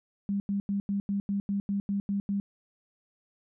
sine tone bursts, 200 Hz, G3, 35 cents sharp, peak -26 dBFS, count 11, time 0.29-2.4 s, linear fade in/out 0 ms, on 110 ms, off 90 ms, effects none

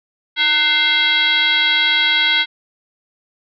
sine tone with frequency modulation, 2691 Hz, E7, 35 cents sharp, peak -12 dBFS, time 0.36-2.46 s, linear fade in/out 50 ms, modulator 592 Hz, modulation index 2.1, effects none

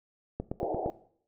click train, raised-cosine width 2 ms, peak -19 dBFS, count 5, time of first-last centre 0.4-0.861 s, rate 8.68 Hz
white band-pass noise, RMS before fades -33 dBFS, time 0.6-0.9 s, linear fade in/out 0 ms, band 310 to 820 Hz, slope 96 dB/octave
effects noise-tail reverb RT60 0.6 s tail -17 dB re dry

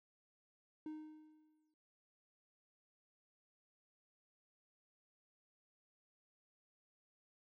triangle tone with exponential decay, 309 Hz, D#4, 12 cents flat, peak -40 dBFS, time 0.86-1.74 s, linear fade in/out 2 ms, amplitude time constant 190 ms, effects none

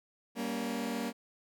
sawtooth chord, G diminished, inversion none, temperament just, 196 / 235.2 / 282.2 Hz, G3 / Bb3 / Db4, 0 / +16 / +31 cents, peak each -36 / -31 / -36 dBFS, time 0.35-1.13 s, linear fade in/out 50 ms, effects none

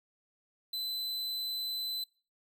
45% pulse tone, 4025 Hz, B7, 32 cents sharp, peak -33 dBFS, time 0.73-2.04 s, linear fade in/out 5 ms, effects noise-tail reverb RT60 0.4 s tail -25 dB re dry

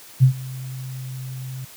sine tone with ADSR envelope, 130.1 Hz, C3, 9 cents flat, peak -7 dBFS, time 0.2-1.65 s, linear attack 32 ms, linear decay 95 ms, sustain -22 dB, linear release 6 ms, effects white hiss -44 dBFS RMS until 1.76 s

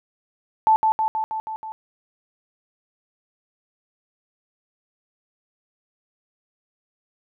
sine tone with echo, 877 Hz, A5, 6 cents flat, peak -12 dBFS, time 0.67-0.76 s, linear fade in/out 0 ms, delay 160 ms, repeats 6, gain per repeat -3 dB, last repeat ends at 1.72 s, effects none

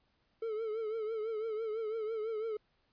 triangle tone with vibrato, 440 Hz, A4, in tune, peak -32 dBFS, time 0.42-2.57 s, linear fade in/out 5 ms, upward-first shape triangle, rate 6 Hz, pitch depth 83 cents each way, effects pink hiss -75 dBFS RMS until 2.92 s + resampled to 11025 Hz

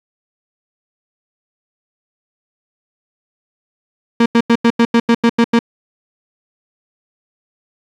35% pulse tone bursts, 233.1 Hz, A#3, in tune, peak -6 dBFS, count 10, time 4.2-5.591 s, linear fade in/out 5 ms, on 59 ms, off 89 ms, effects low-pass 4000 Hz 12 dB/octave + 8-bit

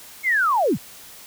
sine linear sweep, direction down, 2217 to 78 Hz, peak -16 dBFS, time 0.23-0.78 s, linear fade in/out 50 ms, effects white hiss -43 dBFS RMS until 1.26 s

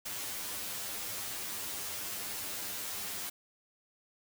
white noise with comb filter, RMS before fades -39 dBFS, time 0.05-3.3 s, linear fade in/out 10 ms, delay 10 ms, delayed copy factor +1, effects none

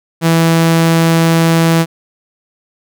sawtooth tone, 164.81 Hz, E3, in tune, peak -4 dBFS, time 0.21-1.86 s, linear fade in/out 50 ms, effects none

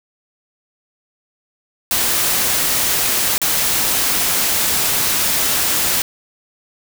white noise with dropouts, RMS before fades -17 dBFS, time 1.91-6.02 s, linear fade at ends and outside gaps 1 ms, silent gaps 3.38-3.416 s, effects none

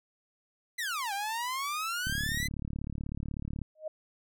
sawtooth exponential two-way sweep, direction down then up, 2046 to 780 to 2046 Hz, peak -28 dBFS, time 0.78-2.48 s, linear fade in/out 10 ms, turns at 1.13 s
click train, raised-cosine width 5 ms, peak -24 dBFS, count 57, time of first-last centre 2.07-3.617 s, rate 36.2 Hz
sine tone with exponential growth, 622.3 Hz, D#5, in tune, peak -30 dBFS, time 3.75-3.88 s, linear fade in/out 5 ms, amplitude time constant 28 ms
effects none

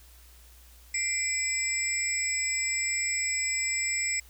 sine tone cluster, 2059 / 2365 / 5250 / 7780 Hz, C7 / D7 / E8 / B8, -28 / +12 / -8 / -27 cents, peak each -32 / -35 / -36 / -29 dBFS, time 0.94-4.2 s, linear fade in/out 5 ms, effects added 60 Hz sine -52 dBFS peak until 4.29 s + white hiss -57 dBFS RMS until 4.29 s

